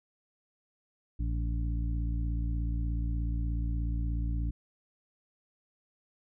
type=harmonic tone with a mistuned harmonic; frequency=56.7 Hz; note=A#1; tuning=47 cents flat; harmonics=1 / 2 / 3 / 4 / 5; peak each=-29 / -37 / -42 / -49 / -43 dBFS; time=1.19-4.51 s; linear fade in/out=10 ms; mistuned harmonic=5; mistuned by=+39 cents; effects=none